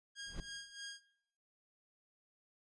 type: tone with tremolo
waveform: 15% pulse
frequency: 1625 Hz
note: G#6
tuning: 38 cents flat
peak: -37 dBFS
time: 0.15-1.01 s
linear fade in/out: 50 ms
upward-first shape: sine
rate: 3.2 Hz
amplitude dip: 75%
type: noise with exponential growth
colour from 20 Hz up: brown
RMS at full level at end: -38 dBFS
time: 0.22-0.4 s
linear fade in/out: 2 ms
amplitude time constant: 39 ms
effects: noise-tail reverb RT60 0.7 s tail -17 dB re dry + resampled to 22050 Hz